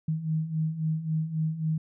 sine beating tone pair, 155.56 / 159.26 Hz, D#3 / D#3, 0 / +41 cents, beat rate 3.7 Hz, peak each -32 / -27 dBFS, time 0.08-1.78 s, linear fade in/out 5 ms, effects none

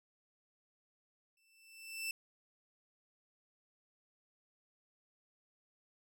sawtooth tone with exponential growth, 2662 Hz, E7, 16 cents sharp, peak -32 dBFS, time 1.37-2.11 s, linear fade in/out 2 ms, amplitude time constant 160 ms, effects none

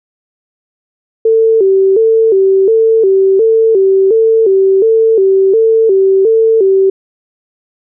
sine tone with vibrato, 415.3 Hz, G#4, in tune, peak -5 dBFS, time 1.25-6.9 s, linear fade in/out 5 ms, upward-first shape square, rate 1.4 Hz, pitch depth 130 cents each way, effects none

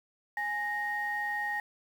sine tone pair together, 830.6 / 1864.7 Hz, G#5 / A#6, 0 / 0 cents, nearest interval octave + major second, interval 1400 cents, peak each -34 / -31 dBFS, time 0.37-1.6 s, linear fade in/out 2 ms, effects tanh soft clip ceiling -23 dBFS + 9-bit

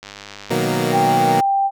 click train, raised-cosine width 0.2 ms, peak -17 dBFS, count 85, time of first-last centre 0.03-0.862 s, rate 101 Hz
15% pulse chord, B major seventh, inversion none, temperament equal with one note detuned, 123.47 / 155.56 / 185 / 232.1 Hz, B2 / D#3 / F#3 / A#3, 0 / 0 / 0 / -7 cents, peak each -17 dBFS, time 0.5-1.41 s, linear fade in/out 10 ms
sine tone with pitch glide, 793 to 787.1 Hz, G5 to G5, +20 to +7 cents, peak -14 dBFS, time 0.91-1.71 s, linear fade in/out 50 ms, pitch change -13 cents, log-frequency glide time 1.19-1.54 s
effects none

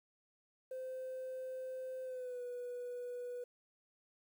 sine tone with pitch glide, 517 to 490.2 Hz, C5 to B4, -21 to -13 cents, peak -39 dBFS, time 0.71-3.44 s, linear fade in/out 5 ms, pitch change -92 cents, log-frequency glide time 2.04-2.42 s, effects tanh soft clip ceiling -39 dBFS + 11-bit

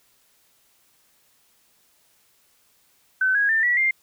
sine tone with pitch steps, 1523 / 1651.3 / 1790.4 / 1941.2 / 2105 Hz, F#6 / G#6 / A6 / B6 / C7, +50 / -10 / +30 / -30 / +10 cents, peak -17 dBFS, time 3.21-3.91 s, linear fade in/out 5 ms, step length 140 ms, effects white hiss -62 dBFS RMS until 4.02 s

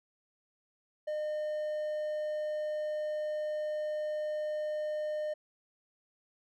triangle tone, 608 Hz, D#5, 40 cents flat, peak -30 dBFS, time 1.07-5.34 s, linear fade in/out 10 ms, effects none

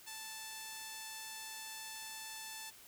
5% pulse tone, 880 Hz, A5, in tune, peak -33 dBFS, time 0.06-2.71 s, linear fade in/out 20 ms, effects white hiss -58 dBFS RMS until 2.87 s

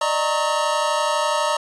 square tone cluster, 594 / 626 / 928 / 1097 / 1277 Hz, D5 / D#5 / A#5 / C#6 / D#6, +20 / +10 / -8 / -18 / +45 cents, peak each -25 / -28 / -24 / -28 / -27 dBFS, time 0.01-1.57 s, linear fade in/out 5 ms, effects resampled to 22050 Hz

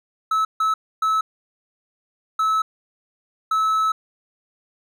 triangle tone bursts at uneven times, 1300 Hz, E6, 24 cents flat, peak -15 dBFS, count 5, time 0.31-0.45 / 0.6-0.74 / 1.02-1.21 / 2.39-2.62 / 3.51-3.92 s, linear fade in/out 5 ms, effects none

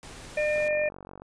pink noise, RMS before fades -44 dBFS, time 0.03-0.68 s, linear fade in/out 0 ms
harmonic tone, 603 Hz, D5, 46 cents sharp, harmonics 1 / 3 / 4, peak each -24 / -34 / -31 dBFS, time 0.37-0.89 s, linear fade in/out 5 ms
click train, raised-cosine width 1 ms, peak -29 dBFS, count 32, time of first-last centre 0.56-1.22 s, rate 47 Hz
effects resampled to 22050 Hz

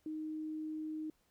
sine tone, 311.1 Hz, D#4, in tune, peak -38 dBFS, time 0.06-1.1 s, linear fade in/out 2 ms, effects pink hiss -75 dBFS RMS until 1.3 s

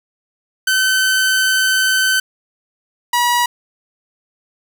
sawtooth tone pair in turn, 1529 / 965.3 Hz, G6 / B5, -44 / -40 cents, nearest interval minor sixth, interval 796 cents, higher first, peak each -9 dBFS, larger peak neither, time 0.67-2.2 / 3.13-3.46 s, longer first, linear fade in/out 5 ms, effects none

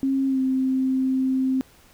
sine tone with pitch glide, 269.4 to 262 Hz, C#4 to C4, -49 to +2 cents, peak -19 dBFS, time 0.03-1.61 s, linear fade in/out 0 ms, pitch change -49 cents, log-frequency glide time 0.27-0.4 s, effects pink hiss -54 dBFS RMS until 1.93 s

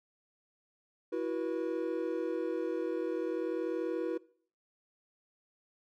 triangle chord, E suspended second, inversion none, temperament equal with one note detuned, 329.6 / 370 / 483.7 Hz, E4 / F#4 / B4, 0 / 0 / -36 cents, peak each -34 dBFS, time 1.12-4.18 s, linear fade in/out 10 ms, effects noise-tail reverb RT60 0.5 s tail -21 dB re dry

